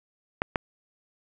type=clicks; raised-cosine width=0.5 ms; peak=-9 dBFS; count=2; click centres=0.419 / 0.558 s; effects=none